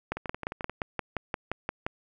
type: two click trains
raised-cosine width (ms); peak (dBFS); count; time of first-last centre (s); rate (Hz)
0.5; -14 / -20; 11 / 7; 0.12-1.865 / 0.17-0.696; 5.73 / 11.4
effects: none